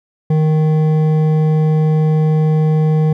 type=tone with hard clipping; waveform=sine; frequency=155.56 Hz; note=D#3; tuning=in tune; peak=-12 dBFS; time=0.3-3.13 s; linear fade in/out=5 ms; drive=9 dB; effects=none